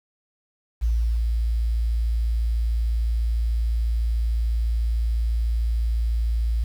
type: tone with ADSR envelope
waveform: sine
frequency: 56.9 Hz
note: A#1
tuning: 41 cents flat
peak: -17 dBFS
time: 0.81-6.64 s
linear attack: 27 ms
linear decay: 360 ms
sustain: -2 dB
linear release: 4 ms
effects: tanh soft clip ceiling -13 dBFS + 8-bit